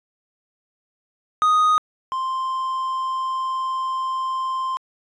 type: tone pair in turn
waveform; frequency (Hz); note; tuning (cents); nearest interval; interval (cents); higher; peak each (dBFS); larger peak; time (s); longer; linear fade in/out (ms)
triangle; 1244.5 / 1046.5; D#6 / C6; 0 / 0; minor third; 300; first; -12 / -20; first; 1.42-1.78 / 2.12-4.77; second; 0
effects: resampled to 22050 Hz